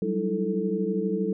sine tone cluster, 184.9 / 197.4 / 303.1 / 329.9 / 440.5 Hz, F#3 / G3 / D#4 / E4 / A4, -1 / +12 / -45 / +1 / +2 cents, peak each -30 / -29 / -37 / -32 / -28 dBFS, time 0.02-1.33 s, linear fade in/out 2 ms, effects none

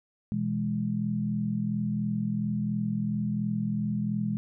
sine chord, E major, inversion second, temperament equal, 123.47 / 164.81 / 207.7 Hz, B2 / E3 / G#3, 0 / 0 / 0 cents, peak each -33 / -33 / -28 dBFS, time 0.32-4.37 s, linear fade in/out 0 ms, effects none

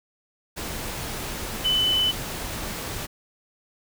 sine tone in noise, 3011 Hz, F#7, 30 cents sharp, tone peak -19 dBFS, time 1.64-2.12 s, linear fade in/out 20 ms, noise pink, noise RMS -32 dBFS, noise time 0.56-3.07 s, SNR +10 dB, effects none

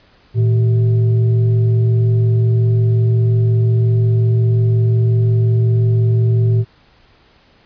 sine tone with frequency modulation, 112.7 Hz, A2, 42 cents sharp, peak -10 dBFS, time 0.34-6.65 s, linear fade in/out 50 ms, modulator 271 Hz, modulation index 0.39, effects pink hiss -51 dBFS RMS until 7.65 s + resampled to 11025 Hz

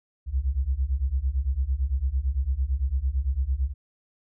sine beating tone pair, 61.74 / 70.64 Hz, B1 / C#2, 0 / +33 cents, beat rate 8.9 Hz, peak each -26 / -25 dBFS, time 0.26-3.74 s, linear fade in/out 50 ms, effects none

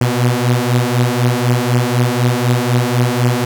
sawtooth beating tone pair, 120.6 / 124.6 Hz, B2 / B2, -41 / +16 cents, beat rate 4 Hz, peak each -11 dBFS, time 0.01-3.45 s, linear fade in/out 5 ms, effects none

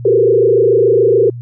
sine tone with frequency modulation, 426.4 Hz, G#4, 46 cents sharp, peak -7 dBFS, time 0.05-1.3 s, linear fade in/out 5 ms, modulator 26.9 Hz, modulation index 2.1, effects added 120 Hz sine -24 dBFS peak until 1.41 s

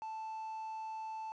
triangle tone, 880 Hz, A5, in tune, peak -38 dBFS, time 0.02-1.32 s, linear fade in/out 0 ms, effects resampled to 16000 Hz + 11-bit

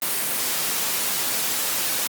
white noise, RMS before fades -24 dBFS, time 0.02-2.07 s, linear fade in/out 0 ms, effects high-pass 150 Hz 12 dB/octave + Opus 32 kbps

